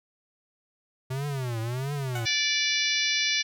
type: tone with vibrato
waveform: square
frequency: 127.6 Hz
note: C3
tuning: 43 cents flat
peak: -29 dBFS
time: 1.1-2.26 s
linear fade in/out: 10 ms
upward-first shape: triangle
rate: 1.5 Hz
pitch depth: 250 cents each way
type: tone with exponential decay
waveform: 15% pulse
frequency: 740 Hz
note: F#5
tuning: in tune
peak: -25 dBFS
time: 2.15-2.49 s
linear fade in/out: 5 ms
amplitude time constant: 73 ms
type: harmonic tone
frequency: 583 Hz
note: D5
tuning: 13 cents flat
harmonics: 3 / 4 / 5 / 6 / 7 / 8 / 9 / 10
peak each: -33 / -28 / -33 / -30 / -32 / -34 / -33 / -34 dBFS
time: 2.25-3.43 s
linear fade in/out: 20 ms
effects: none